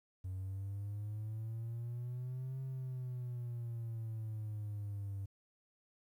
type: exponential two-way sweep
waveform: triangle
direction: up then down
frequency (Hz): 92.5 to 133 to 97.7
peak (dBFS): -36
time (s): 0.24-5.26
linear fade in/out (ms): 10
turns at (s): 2.61
effects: tanh soft clip ceiling -34 dBFS + 12-bit